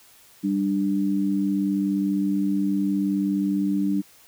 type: tone pair together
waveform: sine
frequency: 196.4 / 295.7 Hz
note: G3 / D4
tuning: +4 / +12 cents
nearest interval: perfect fifth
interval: 708 cents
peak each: -23 dBFS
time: 0.43-4.02 s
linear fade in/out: 20 ms
effects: white hiss -53 dBFS RMS until 4.27 s